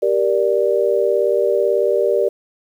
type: chord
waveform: sine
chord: G minor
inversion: none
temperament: just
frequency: 392 / 470.4 / 588 Hz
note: G4 / Bb4 / D5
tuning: 0 / +16 / +2 cents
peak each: -18 dBFS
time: 0.02-2.29 s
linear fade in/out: 10 ms
effects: 8-bit